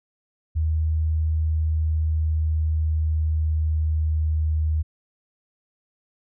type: tone with pitch glide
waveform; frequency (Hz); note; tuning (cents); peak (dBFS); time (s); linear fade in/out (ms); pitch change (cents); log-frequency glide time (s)
sine; 78.8 to 77.89; D#2 to D#2; +23 to +2; -19; 0.55-4.83; 20; -21; 1.2-4.56
effects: none